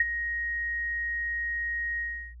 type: tone with ADSR envelope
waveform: sine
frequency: 1877 Hz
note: A#6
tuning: 11 cents sharp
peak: -17 dBFS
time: 0-2.35 s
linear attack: 4 ms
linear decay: 29 ms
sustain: -11 dB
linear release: 360 ms
effects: added 60 Hz sine -43 dBFS peak until 2.4 s

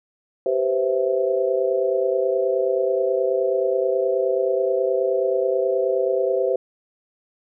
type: chord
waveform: sine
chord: C major seventh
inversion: second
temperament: equal with one note detuned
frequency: 389.1 / 493.9 / 523.3 / 659.3 Hz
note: G4 / B4 / C5 / E5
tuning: -13 / 0 / 0 / 0 cents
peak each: -23 / -26 / -21 / -27 dBFS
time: 0.46-6.56 s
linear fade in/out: 2 ms
effects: none

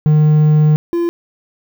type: tone pair in turn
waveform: triangle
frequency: 152.5 / 342.4 Hz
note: D#3 / F4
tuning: -34 / -34 cents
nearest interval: octave + major second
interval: 1400 cents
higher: second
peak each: -5 / -11 dBFS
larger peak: first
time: 0.06-0.76 / 0.93-1.09 s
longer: first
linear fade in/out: 0 ms
effects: 7-bit

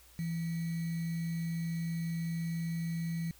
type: tone with sample-and-hold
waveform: sine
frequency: 166.2 Hz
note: E3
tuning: 15 cents sharp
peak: -32 dBFS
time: 0.19-3.31 s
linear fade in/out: 0 ms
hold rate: 2100 Hz
effects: added 60 Hz sine -61 dBFS peak until 3.39 s + white hiss -60 dBFS RMS until 3.39 s

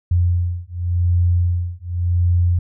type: beating tone pair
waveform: sine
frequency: 87.31 / 88.2 Hz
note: F2 / F2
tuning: 0 / +18 cents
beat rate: 0.89 Hz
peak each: -18 dBFS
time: 0.11-2.59 s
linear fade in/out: 5 ms
effects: none

